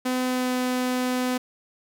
sawtooth tone with pitch glide, 253.9 to 252.1 Hz, B3 to B3, +48 to +36 cents, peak -19 dBFS, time 0.05-1.38 s, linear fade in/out 10 ms, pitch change -12 cents, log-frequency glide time 0.25-0.53 s, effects none

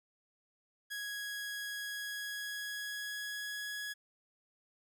sawtooth tone with pitch glide, 1661.2 to 1675.7 Hz, G#6 to G#6, 0 to +15 cents, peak -35 dBFS, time 0.9-3.94 s, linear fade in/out 20 ms, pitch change +15 cents, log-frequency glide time 1.77-3.72 s, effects none

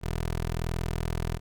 15% pulse tone, 41.2 Hz, E1, in tune, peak -22 dBFS, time 0.01-1.4 s, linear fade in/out 50 ms, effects none

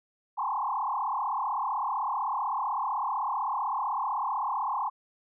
sine tone with frequency modulation, 952 Hz, A#5, 36 cents sharp, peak -27 dBFS, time 0.37-4.9 s, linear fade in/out 20 ms, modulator 35.8 Hz, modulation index 4.3, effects none

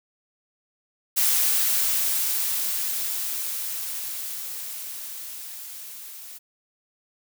blue noise with level ramp, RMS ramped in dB -20 to -41 dBFS, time 1.16-6.39 s, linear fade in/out 20 ms, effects none

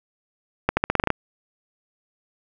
accelerating click train, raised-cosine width 0.5 ms, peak -3 dBFS, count 9, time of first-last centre 0.69-1.103 s, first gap 80 ms, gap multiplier 0.87, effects none

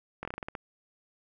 slowing click train, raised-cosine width 0.5 ms, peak -21 dBFS, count 9, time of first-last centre 0.23-0.552 s, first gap 21 ms, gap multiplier 1.18, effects none

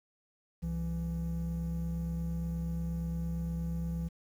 triangle tone pair together, 65.3 / 167.37 Hz, C2 / E3, -3 / +27 cents, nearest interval octave + major third, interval 1630 cents, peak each -34 / -31 dBFS, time 0.62-4.09 s, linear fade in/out 20 ms, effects tanh soft clip ceiling -24 dBFS + 10-bit

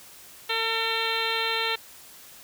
harmonic tone, 451.6 Hz, A4, 45 cents sharp, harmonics 1 / 2 / 3 / 4 / 5 / 6 / 7 / 8 / 9, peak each -33 / -33 / -33 / -33 / -33 / -33 / -33 / -33 / -33 dBFS, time 0.49-1.76 s, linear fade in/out 10 ms, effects white hiss -48 dBFS RMS until 2.43 s

